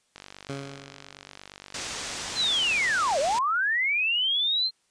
click train, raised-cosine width 0.2 ms, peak -24 dBFS, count 125, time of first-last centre 0.16-2.711 s, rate 48.6 Hz
15% pulse tone with exponential decay, 138.5 Hz, C#3, 1 cent flat, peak -24 dBFS, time 0.49-1.37 s, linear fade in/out 5 ms, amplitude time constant 190 ms
white low-pass noise, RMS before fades -35 dBFS, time 1.74-3.39 s, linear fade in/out 5 ms, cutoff 7600 Hz, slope 24 dB/octave
sine linear two-way sweep, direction down then up, 4210 to 517 to 4210 Hz, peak -22 dBFS, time 2.35-4.71 s, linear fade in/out 50 ms, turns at 3.19 s
effects white hiss -69 dBFS RMS until 4.9 s + resampled to 22050 Hz

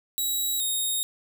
10% pulse tone pair in turn, 3874 / 3720 Hz, B7 / A#7, -34 / -4 cents, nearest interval minor second, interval 70 cents, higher first, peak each -17 dBFS, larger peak neither, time 0.18-0.6 / 0.6-1.03 s, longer second, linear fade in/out 0 ms, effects none

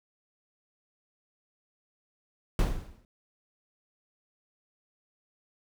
brown noise with exponential decay, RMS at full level -21 dBFS, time 2.59-3.05 s, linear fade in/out 1 ms, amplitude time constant 98 ms, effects none

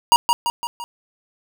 square tone with echo, 949 Hz, A#5, 31 cents sharp, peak -9 dBFS, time 0.12-0.16 s, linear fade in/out 0 ms, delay 170 ms, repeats 4, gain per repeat -5 dB, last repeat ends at 0.84 s, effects none

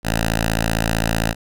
5% pulse tone with notch filter, 55.5 Hz, A1, 16 cents sharp, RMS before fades -20 dBFS, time 0.03-1.35 s, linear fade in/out 50 ms, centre 390 Hz, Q 0.92, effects none

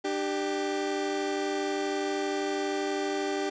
30% pulse tone pair together, 299.5 / 392 Hz, D4 / G4, +34 / 0 cents, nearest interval perfect fourth, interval 466 cents, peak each -30 / -27 dBFS, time 0.04-3.5 s, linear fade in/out 10 ms, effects resampled to 16000 Hz + 9-bit

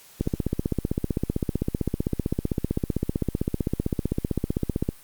click train, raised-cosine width 3 ms, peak -10 dBFS, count 74, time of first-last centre 0.21-4.889 s, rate 15.6 Hz, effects white hiss -51 dBFS RMS until 5.03 s + Opus 48 kbps

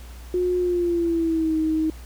sine tone with pitch glide, 360 to 315.2 Hz, F#4 to D#4, -47 to +23 cents, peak -19 dBFS, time 0.34-1.9 s, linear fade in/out 2 ms, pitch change -230 cents, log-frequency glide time 0.59-1.56 s, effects added 60 Hz sine -37 dBFS peak until 2.05 s + pink hiss -48 dBFS RMS until 2.05 s

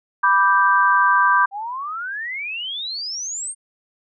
sine chord, G major, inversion first, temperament equal, 987.8 / 1174.7 / 1568 Hz, B5 / D6 / G6, 0 / 0 / 0 cents, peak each -17 dBFS, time 0.23-1.46 s, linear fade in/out 10 ms
sine exponential sweep, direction up, 774 to 8870 Hz, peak -25 dBFS, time 1.51-3.55 s, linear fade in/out 50 ms
effects none

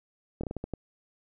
slowing click train, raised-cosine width 2 ms, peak -20 dBFS, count 7, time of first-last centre 0.41-0.737 s, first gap 25 ms, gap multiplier 1.31, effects none

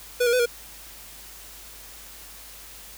square tone with pitch steps, 490.8 / 473 / 502 / 475.4 Hz, B4 / A#4 / B4 / A#4, -11 / +25 / +28 / +34 cents, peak -19 dBFS, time 0.2-0.46 s, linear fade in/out 10 ms, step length 65 ms, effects added 50 Hz sine -51 dBFS peak until 2.97 s + white hiss -44 dBFS RMS until 2.97 s

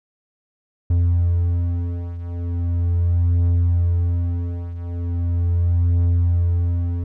triangle beating tone pair, 86.4 / 86.79 Hz, F2 / F2, -18 / -10 cents, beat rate 0.39 Hz, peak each -16 / -20 dBFS, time 0.9-7.04 s, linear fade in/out 5 ms, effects none

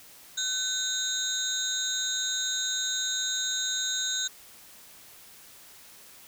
sine tone cluster, 1520 / 3708 / 3993 / 6660 / 7410 Hz, F#6 / A#7 / B7 / G#8 / A#8, +46 / -10 / +18 / +4 / -11 cents, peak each -36 / -31 / -36 / -32 / -36 dBFS, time 0.37-4.28 s, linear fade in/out 10 ms, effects white hiss -51 dBFS RMS until 6.27 s

